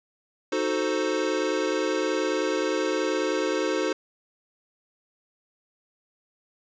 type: chord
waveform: square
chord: D# diminished seventh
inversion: none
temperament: equal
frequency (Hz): 311.1 / 370 / 440 / 523.3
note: D#4 / F#4 / A4 / C5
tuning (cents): 0 / 0 / 0 / 0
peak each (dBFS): -30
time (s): 0.52-3.93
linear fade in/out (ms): 5
effects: resampled to 16000 Hz + 9-bit